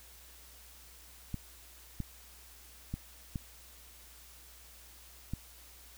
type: clicks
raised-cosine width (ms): 5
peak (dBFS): -23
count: 5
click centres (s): 1.343 / 2.003 / 2.94 / 3.358 / 5.336
effects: added 60 Hz sine -58 dBFS peak until 5.97 s + white hiss -56 dBFS RMS until 5.97 s